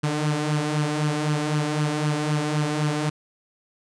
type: tone with flanger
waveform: sawtooth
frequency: 150.4 Hz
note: D3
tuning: 42 cents sharp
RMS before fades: -24 dBFS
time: 0.03-3.1 s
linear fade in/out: 10 ms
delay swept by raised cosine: 0.65 to 4.05 ms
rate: 3.9 Hz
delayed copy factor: +0.55
effects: resampled to 22050 Hz